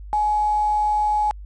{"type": "tone with quantisation", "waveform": "sine", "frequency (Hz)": 843, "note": "G#5", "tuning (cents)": 26, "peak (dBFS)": -17, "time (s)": [0.13, 1.31], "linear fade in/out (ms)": 0, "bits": 7, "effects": ["added 50 Hz sine -34 dBFS peak until 1.45 s", "resampled to 22050 Hz"]}